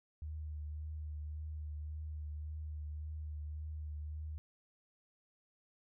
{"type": "tone with vibrato", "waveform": "sine", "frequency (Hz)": 76.2, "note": "D#2", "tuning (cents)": -36, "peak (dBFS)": -40, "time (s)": [0.22, 4.38], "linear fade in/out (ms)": 0, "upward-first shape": "triangle", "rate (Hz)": 1.8, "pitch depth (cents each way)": 29, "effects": []}